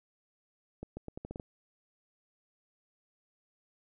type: accelerating click train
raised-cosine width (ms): 2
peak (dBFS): -27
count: 8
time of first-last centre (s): 0.83-1.398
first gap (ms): 140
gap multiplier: 0.81
effects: none